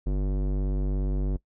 square tone with low-pass filter, 48.56 Hz, G1, 16 cents flat, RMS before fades -26 dBFS, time 0.06-1.37 s, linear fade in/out 10 ms, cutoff 390 Hz, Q 1, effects noise-tail reverb RT60 0.1 s tail -21 dB re dry

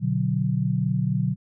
sine chord, B minor, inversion none, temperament equal with one note detuned, 122.69 / 146.83 / 185 Hz, B2 / D3 / F#3, -11 / 0 / 0 cents, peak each -25 dBFS, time 0-1.36 s, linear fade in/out 50 ms, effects none

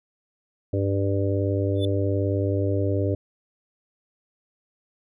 harmonic tone, 98.8 Hz, G2, 14 cents sharp, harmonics 1 / 3 / 4 / 5 / 6, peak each -23 / -28 / -29 / -30 / -31 dBFS, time 0.73-3.15 s, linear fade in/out 5 ms
triangle tone with exponential growth, 3500 Hz, A7, 10 cents flat, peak -25 dBFS, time 1.75-1.85 s, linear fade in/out 2 ms, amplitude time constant 21 ms
effects none

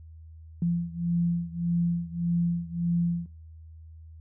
sine beating tone pair, 170.7 / 172.4 Hz, F3 / F3, -39 / -22 cents, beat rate 1.7 Hz, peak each -27 / -29 dBFS, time 0.62-3.26 s, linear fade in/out 2 ms, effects noise-tail reverb RT60 0.3 s tail -18 dB re dry + added 80 Hz sine -44 dBFS peak until 4.2 s

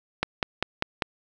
click train, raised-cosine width 0.3 ms, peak -7 dBFS, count 5, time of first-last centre 0.23-1.022 s, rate 5.05 Hz, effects none

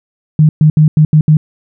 sine tone bursts at uneven times, 153.7 Hz, D#3, 21 cents flat, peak -3 dBFS, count 6, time 0.39-0.49 / 0.61-0.7 / 0.77-0.88 / 0.97-1.05 / 1.13-1.21 / 1.28-1.37 s, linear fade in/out 2 ms, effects none

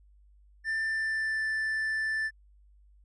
triangle tone with pitch glide, 1782 to 1762.5 Hz, A6 to A6, +22 to +2 cents, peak -26 dBFS, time 0.64-2.31 s, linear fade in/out 50 ms, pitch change -20 cents, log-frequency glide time 0.81-1.44 s, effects added 50 Hz sine -56 dBFS peak until 3.04 s + resampled to 24000 Hz

